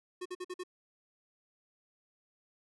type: tone bursts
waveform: square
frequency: 363.4 Hz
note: F#4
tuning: 31 cents flat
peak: -38 dBFS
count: 5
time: 0.21-0.636 s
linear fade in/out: 10 ms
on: 46 ms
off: 49 ms
effects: resampled to 24000 Hz